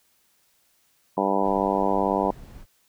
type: harmonic tone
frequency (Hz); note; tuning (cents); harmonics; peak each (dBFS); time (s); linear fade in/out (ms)
98; G2; 0; 2 / 3 / 4 / 5 / 6 / 7 / 8 / 9 / 10; -29 / -29 / -29 / -29 / -29 / -29 / -29 / -29 / -29; 1.17-2.31; 5
type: noise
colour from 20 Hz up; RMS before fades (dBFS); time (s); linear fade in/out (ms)
brown; -42; 1.41-2.66; 50
effects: white hiss -65 dBFS RMS until 2.88 s